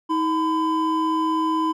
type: tone pair together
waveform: triangle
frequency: 318.4 / 1011 Hz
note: D#4 / B5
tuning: +40 / +40 cents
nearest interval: octave + minor sixth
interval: 2000 cents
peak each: -20 dBFS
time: 0.09-1.73 s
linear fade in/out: 20 ms
effects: none